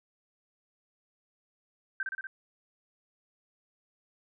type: tone with echo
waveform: sine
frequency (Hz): 1560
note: G6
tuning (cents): -9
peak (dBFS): -29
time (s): 2-2.03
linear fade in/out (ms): 2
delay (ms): 60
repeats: 4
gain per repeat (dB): -2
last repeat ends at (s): 2.27
effects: none